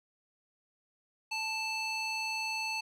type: tone with band-pass filter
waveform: square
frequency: 880 Hz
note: A5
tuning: in tune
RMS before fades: -35 dBFS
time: 1.31-2.81 s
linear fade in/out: 10 ms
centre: 3400 Hz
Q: 1.7
effects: none